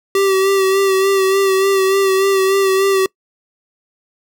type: tone with vibrato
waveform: square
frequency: 387.2 Hz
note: G4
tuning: 21 cents flat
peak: -12 dBFS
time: 0.15-3.06 s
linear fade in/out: 2 ms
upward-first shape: sine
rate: 3.4 Hz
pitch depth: 31 cents each way
effects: noise-tail reverb RT60 0.1 s tail -24 dB re dry